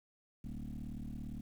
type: tone with frequency modulation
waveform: sine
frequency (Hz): 123.47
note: B2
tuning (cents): 0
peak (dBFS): -39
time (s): 0.44-1.41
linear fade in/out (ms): 5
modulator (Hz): 37.5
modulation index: 3.6
effects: tanh soft clip ceiling -37 dBFS + 11-bit